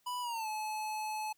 square tone with pitch glide, 987.8 to 859.9 Hz, B5 to A5, 0 to -40 cents, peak -36 dBFS, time 0.06-1.33 s, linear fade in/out 10 ms, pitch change -240 cents, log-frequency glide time 0.21-0.48 s, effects white hiss -73 dBFS RMS until 1.37 s

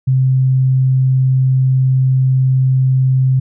sine tone, 130.81 Hz, C3, in tune, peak -9 dBFS, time 0.07-3.4 s, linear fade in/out 10 ms, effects none

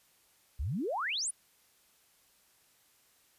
sine exponential sweep, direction up, 56.4 to 10460 Hz, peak -31 dBFS, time 0.59-1.31 s, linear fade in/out 10 ms, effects white hiss -67 dBFS RMS until 3.38 s + resampled to 32000 Hz

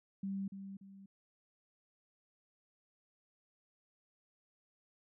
sine tone with echo, 195.3 Hz, G3, 6 cents flat, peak -36 dBFS, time 0.23-0.48 s, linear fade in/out 5 ms, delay 290 ms, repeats 2, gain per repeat -8 dB, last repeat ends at 1.06 s, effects none

